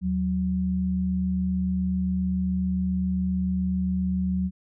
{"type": "tone pair together", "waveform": "sine", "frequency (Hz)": [77.78, 185], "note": ["D#2", "F#3"], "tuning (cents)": [0, 0], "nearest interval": "octave + minor third", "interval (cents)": 1500, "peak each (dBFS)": [-30, -23], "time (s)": [0.01, 4.51], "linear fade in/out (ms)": 50, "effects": []}